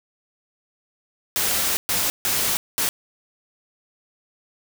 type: noise bursts at uneven times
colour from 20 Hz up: white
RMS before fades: -22 dBFS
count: 4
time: 1.36-1.77 / 1.89-2.1 / 2.25-2.57 / 2.78-2.89 s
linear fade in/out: 0 ms
effects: none